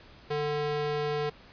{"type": "tone with high-pass filter", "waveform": "square", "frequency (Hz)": 148.2, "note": "D3", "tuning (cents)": 16, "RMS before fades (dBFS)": -30, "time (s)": [0.3, 1.3], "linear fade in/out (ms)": 10, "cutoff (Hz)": 310, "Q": 3.9, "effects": ["pink hiss -53 dBFS RMS until 1.52 s", "resampled to 11025 Hz"]}